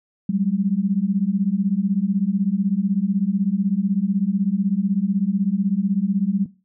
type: beating tone pair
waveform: sine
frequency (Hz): 187.7 / 203.7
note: F#3 / G#3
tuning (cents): +25 / -33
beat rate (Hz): 16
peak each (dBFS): -20 / -21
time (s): 0.29-6.46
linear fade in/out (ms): 5
effects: noise-tail reverb RT60 0.3 s tail -17 dB re dry